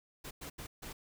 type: noise bursts at uneven times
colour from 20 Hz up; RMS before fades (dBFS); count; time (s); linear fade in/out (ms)
pink; -45; 4; 0.24-0.31 / 0.41-0.5 / 0.58-0.67 / 0.82-0.93; 10
effects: none